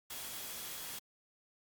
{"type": "tone in noise", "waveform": "sine", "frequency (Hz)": 3322, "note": "G#7", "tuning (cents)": 0, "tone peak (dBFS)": -55, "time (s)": [0.1, 0.99], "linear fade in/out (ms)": 5, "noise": "white", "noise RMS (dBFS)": -44, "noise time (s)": [0.1, 0.99], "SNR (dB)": -14, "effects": ["Opus 48 kbps"]}